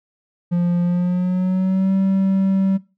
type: tone with pitch glide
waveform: triangle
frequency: 174.61 to 192.63 Hz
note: F3 to G3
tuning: 0 to -30 cents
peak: -13 dBFS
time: 0.51-2.78 s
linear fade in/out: 20 ms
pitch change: +170 cents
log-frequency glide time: 0.82-1.94 s
effects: noise-tail reverb RT60 0.3 s tail -20 dB re dry